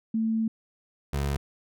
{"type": "tone pair in turn", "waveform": ["sine", "25% pulse"], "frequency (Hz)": [222.9, 70.21], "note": ["A3", "C#2"], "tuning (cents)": [23, 23], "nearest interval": "octave + minor sixth", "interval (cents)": 2000, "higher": "first", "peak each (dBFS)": [-23, -22], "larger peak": "second", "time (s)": [[0.14, 0.48], [1.13, 1.37]], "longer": "first", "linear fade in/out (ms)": 5, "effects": []}